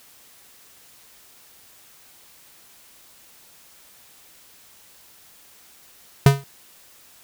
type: tone with exponential decay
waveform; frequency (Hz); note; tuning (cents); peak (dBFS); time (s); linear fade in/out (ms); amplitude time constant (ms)
square; 138.59; C#3; 0; -6; 6.26-6.44; 2; 39
effects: white hiss -51 dBFS RMS until 7.23 s